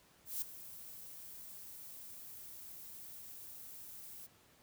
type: noise with ADSR envelope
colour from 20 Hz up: violet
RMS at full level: -37 dBFS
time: 0.25-4.27 s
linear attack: 170 ms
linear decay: 3 ms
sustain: -14 dB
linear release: 14 ms
effects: pink hiss -66 dBFS RMS until 4.62 s + high-pass 60 Hz 12 dB/octave